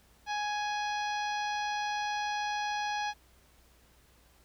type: harmonic tone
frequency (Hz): 833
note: G#5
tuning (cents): +5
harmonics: 1 / 2 / 3 / 4 / 5 / 6 / 7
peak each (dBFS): -32 / -38 / -42 / -44 / -46 / -48 / -49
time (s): 0.26-3.14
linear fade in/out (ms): 50
effects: added 60 Hz sine -64 dBFS peak until 4.44 s + pink hiss -64 dBFS RMS until 4.44 s